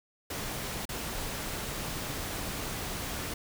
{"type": "noise with dropouts", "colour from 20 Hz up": "pink", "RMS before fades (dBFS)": -36, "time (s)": [0.3, 3.34], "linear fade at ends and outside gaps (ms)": 5, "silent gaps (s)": [0.854, 0.89], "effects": []}